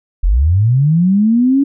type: linear sweep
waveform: sine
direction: up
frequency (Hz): 37.45 to 283.8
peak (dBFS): -8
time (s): 0.23-1.64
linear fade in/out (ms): 10
effects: none